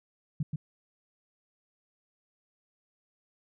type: tone with echo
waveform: sine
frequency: 151.2 Hz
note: D#3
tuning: 49 cents flat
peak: -26 dBFS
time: 0.4-0.43 s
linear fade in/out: 5 ms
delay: 130 ms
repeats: 1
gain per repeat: -3 dB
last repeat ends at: 0.56 s
effects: none